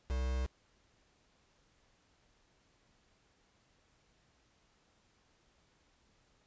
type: tone with quantisation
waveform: triangle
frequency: 64.2 Hz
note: C2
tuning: 32 cents flat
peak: -30 dBFS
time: 0.09-0.47 s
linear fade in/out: 20 ms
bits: 7
effects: pink hiss -71 dBFS RMS until 6.46 s + resampled to 16000 Hz